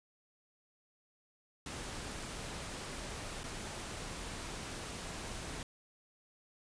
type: noise with dropouts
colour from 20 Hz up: pink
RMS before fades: -43 dBFS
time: 1.66-5.63 s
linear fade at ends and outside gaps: 2 ms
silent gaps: 3.434-3.439 s
effects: resampled to 22050 Hz